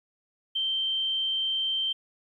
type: tone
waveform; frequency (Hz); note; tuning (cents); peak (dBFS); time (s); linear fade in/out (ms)
sine; 3129; G7; -4; -25; 0.55-1.93; 10
effects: 11-bit